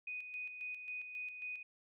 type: tone with tremolo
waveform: sine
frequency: 2489 Hz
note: D#7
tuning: in tune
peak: -40 dBFS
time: 0.07-1.63 s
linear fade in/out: 5 ms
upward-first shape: square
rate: 3.7 Hz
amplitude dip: 50%
effects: none

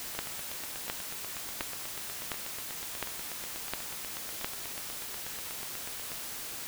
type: two click trains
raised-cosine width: 0.3 ms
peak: -15 / -24 dBFS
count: 7 / 50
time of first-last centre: 0.19-4.445 / 0.15-6.118 s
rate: 1.41 / 8.21 Hz
effects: white hiss -40 dBFS RMS until 6.67 s

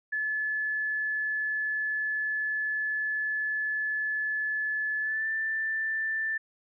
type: tone with pitch glide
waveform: sine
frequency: 1724 to 1771.4 Hz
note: A6 to A6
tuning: -36 to +11 cents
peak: -27 dBFS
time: 0.12-6.38 s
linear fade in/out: 10 ms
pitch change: +47 cents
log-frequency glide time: 5.01-5.28 s
effects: none

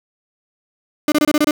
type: tone bursts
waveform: 35% pulse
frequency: 300 Hz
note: D4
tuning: 37 cents sharp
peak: -10 dBFS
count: 7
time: 1.08-1.51 s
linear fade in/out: 2 ms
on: 40 ms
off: 25 ms
effects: none

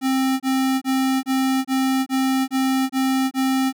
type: tone bursts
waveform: square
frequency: 264.1 Hz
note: C4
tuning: 16 cents sharp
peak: -18 dBFS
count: 9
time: 0.01-3.728 s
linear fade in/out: 50 ms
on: 390 ms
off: 26 ms
effects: none

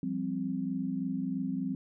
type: chord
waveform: sine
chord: F suspended second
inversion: none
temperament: equal with one note detuned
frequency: 172.81 / 196 / 261.6 Hz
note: F3 / G3 / C4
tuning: -18 / 0 / 0 cents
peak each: -37 / -35 / -33 dBFS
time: 0.03-1.75 s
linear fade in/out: 2 ms
effects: none

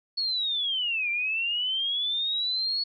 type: linear two-way sweep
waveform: sine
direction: down then up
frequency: 4400 to 2349 to 4400 Hz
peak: -25 dBFS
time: 0.17-2.84 s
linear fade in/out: 10 ms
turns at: 1.1 s
effects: none

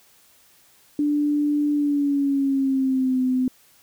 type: tone with pitch glide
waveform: sine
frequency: 293.8 to 255.8 Hz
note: D4 to C4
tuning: +1 to -39 cents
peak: -18 dBFS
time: 0.99-3.48 s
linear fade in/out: 2 ms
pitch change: -240 cents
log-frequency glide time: 1.72-3.21 s
effects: white hiss -56 dBFS RMS until 3.82 s

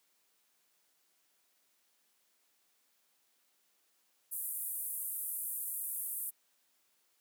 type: band-pass noise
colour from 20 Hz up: white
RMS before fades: -39 dBFS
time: 4.31-6.31 s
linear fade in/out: 20 ms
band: 9200 to 15000 Hz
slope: 48 dB/octave
effects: white hiss -74 dBFS RMS until 7.2 s + high-pass 200 Hz 12 dB/octave

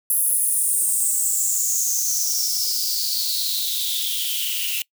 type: noise with high-pass filter sweep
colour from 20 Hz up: blue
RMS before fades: -22 dBFS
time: 0.1-4.82 s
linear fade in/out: 2 ms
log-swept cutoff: 11000 to 2700 Hz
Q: 7.5
effects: noise-tail reverb RT60 0.1 s tail -23 dB re dry

